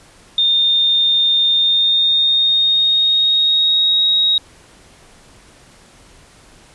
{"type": "tone with pitch glide", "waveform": "sine", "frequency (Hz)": [3636, 3786], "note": ["A#7", "A#7"], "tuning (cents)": [-44, 26], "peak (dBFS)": -11, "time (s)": [0.38, 4.38], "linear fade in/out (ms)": 2, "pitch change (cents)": 70, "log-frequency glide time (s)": [1.53, 4.05], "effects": ["pink hiss -46 dBFS RMS until 6.74 s", "resampled to 24000 Hz"]}